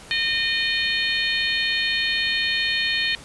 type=harmonic tone; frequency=612 Hz; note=D#5; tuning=29 cents flat; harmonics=3 / 4 / 5 / 6 / 7; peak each=-25 / -26 / -27 / -28 / -28 dBFS; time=0.11-3.15 s; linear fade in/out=0 ms; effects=pink hiss -43 dBFS RMS until 3.24 s + resampled to 24000 Hz

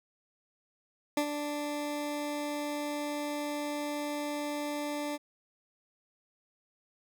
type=tone with ADSR envelope; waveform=20% pulse; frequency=293.7 Hz; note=D4; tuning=in tune; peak=-20 dBFS; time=1.17-5.18 s; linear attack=4 ms; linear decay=78 ms; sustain=-8 dB; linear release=32 ms; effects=none

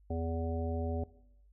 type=harmonic tone; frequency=82.41 Hz; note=E2; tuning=in tune; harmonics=1 / 3 / 5 / 7 / 9; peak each=-34 / -39 / -41 / -42 / -44 dBFS; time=0.1-1.04 s; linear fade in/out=5 ms; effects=noise-tail reverb RT60 0.8 s tail -19 dB re dry + added 50 Hz sine -59 dBFS peak until 1.52 s

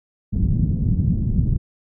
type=low-pass noise; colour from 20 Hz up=white; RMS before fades=-19 dBFS; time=0.32-1.58 s; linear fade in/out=20 ms; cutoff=180 Hz; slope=24 dB/octave; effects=none

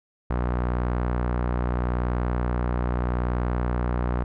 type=tone with low-pass filter; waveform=sawtooth; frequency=60.8 Hz; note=B1; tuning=26 cents flat; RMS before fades=-25 dBFS; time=0.3-4.24 s; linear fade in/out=5 ms; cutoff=1300 Hz; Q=1.4; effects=none

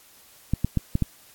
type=clicks; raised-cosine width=5 ms; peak=-9 dBFS; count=5; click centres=0.536 / 0.646 / 0.773 / 0.954 / 1.023 s; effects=white hiss -53 dBFS RMS until 1.34 s + AAC 64 kbps

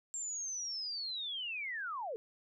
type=linear sweep; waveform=sine; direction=down; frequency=7459 to 411.4 Hz; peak=-37 dBFS; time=0.14-2.16 s; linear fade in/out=0 ms; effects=none

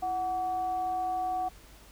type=tone with frequency modulation; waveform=sine; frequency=740 Hz; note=F#5; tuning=in tune; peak=-28 dBFS; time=0.02-1.49 s; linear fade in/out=10 ms; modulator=406 Hz; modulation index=0.32; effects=added 50 Hz sine -54 dBFS peak until 1.91 s + pink hiss -55 dBFS RMS until 1.91 s

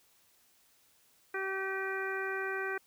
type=harmonic tone with a mistuned harmonic; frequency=384.7 Hz; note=G4; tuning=33 cents flat; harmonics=1 / 2 / 3 / 4 / 5 / 6; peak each=-37 / -44 / -43 / -37 / -41 / -45 dBFS; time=1.34-2.78 s; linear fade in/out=5 ms; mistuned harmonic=6; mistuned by=+66 cents; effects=white hiss -67 dBFS RMS until 2.86 s

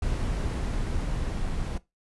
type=noise with level ramp; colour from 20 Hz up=brown; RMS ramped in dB=-27 to -30 dBFS; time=0.02-1.78 s; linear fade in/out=5 ms; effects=noise-tail reverb RT60 0.2 s tail -19 dB re dry + resampled to 24000 Hz

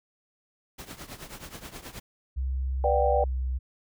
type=noise with tremolo; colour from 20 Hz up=pink; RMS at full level=-39 dBFS; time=0.78-2 s; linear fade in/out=10 ms; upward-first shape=triangle; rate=9.4 Hz; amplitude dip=85%
type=tone with pitch glide; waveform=sine; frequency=65.41 to 63.92 Hz; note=C2 to C2; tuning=0 to -40 cents; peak=-26 dBFS; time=2.36-3.59 s; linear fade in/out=20 ms; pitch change=-40 cents; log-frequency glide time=3.21-3.33 s
type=chord; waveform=sine; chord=G major seventh; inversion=first; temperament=just; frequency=490 / 588 / 735 / 784 Hz; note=B4 / D5 / F#5 / G5; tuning=-14 / +2 / -12 / 0 cents; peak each=-27 / -25 / -31 / -26 dBFS; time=2.84-3.24 s; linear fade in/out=2 ms
effects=none

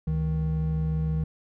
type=tone pair together; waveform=triangle; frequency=71.5 / 157.48 Hz; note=D2 / D#3; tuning=-46 / +21 cents; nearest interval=octave + major second; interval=1367 cents; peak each=-27 / -23 dBFS; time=0.07-1.24 s; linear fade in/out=5 ms; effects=none

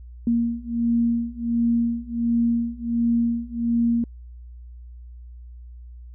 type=beating tone pair; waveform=sine; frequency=233.3 / 234.7 Hz; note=A#3 / A#3; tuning=+2 / +12 cents; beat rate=1.4 Hz; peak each=-23 / -22 dBFS; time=0.27-4.04 s; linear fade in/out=2 ms; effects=added 60 Hz sine -38 dBFS peak until 6.14 s

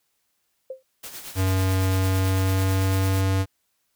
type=tone with exponential decay; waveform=sine; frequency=523.3 Hz; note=C5; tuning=in tune; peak=-27 dBFS; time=0.7-0.83 s; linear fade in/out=5 ms; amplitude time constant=28 ms
type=noise with tremolo; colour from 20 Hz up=white; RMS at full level=-36 dBFS; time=1.03-3.22 s; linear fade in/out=10 ms; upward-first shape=sine; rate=9 Hz; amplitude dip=55%
type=tone with pitch glide; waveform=square; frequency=94.5 to 95.82 Hz; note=F#2 to G2; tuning=+37 to -39 cents; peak=-20 dBFS; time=1.35-3.46 s; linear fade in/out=50 ms; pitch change=+24 cents; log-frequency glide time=1.97-3.18 s
effects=white hiss -72 dBFS RMS until 3.95 s

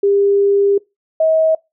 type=tone pair in turn; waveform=sine; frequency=400.5 / 638.3 Hz; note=G4 / D#5; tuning=+37 / +44 cents; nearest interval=minor sixth; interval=807 cents; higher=second; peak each=-10 dBFS; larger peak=neither; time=0.03-0.78 / 1.2-1.55 s; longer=first; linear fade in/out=5 ms; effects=noise-tail reverb RT60 0.2 s tail -22 dB re dry

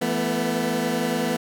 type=chord; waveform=20% pulse; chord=E suspended fourth; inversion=none; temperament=equal with one note detuned; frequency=168.18 / 220 / 246.9 Hz; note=E3 / A3 / B3; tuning=+35 / 0 / 0 cents; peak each=-24 / -22 / -20 dBFS; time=0.01-1.37 s; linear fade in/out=10 ms; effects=none

